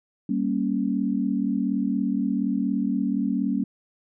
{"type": "chord", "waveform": "sine", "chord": "G diminished", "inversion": "none", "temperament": "equal", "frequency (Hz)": [196, 233.1, 277.2], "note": ["G3", "Bb3", "Db4"], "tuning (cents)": [0, 0, 0], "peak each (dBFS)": -26, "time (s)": [0.29, 3.64], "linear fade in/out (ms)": 5, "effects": []}